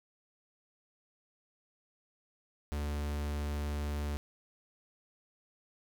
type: tone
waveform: 45% pulse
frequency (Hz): 73.42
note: D2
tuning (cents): 0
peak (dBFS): -33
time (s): 2.72-4.17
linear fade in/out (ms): 0
effects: none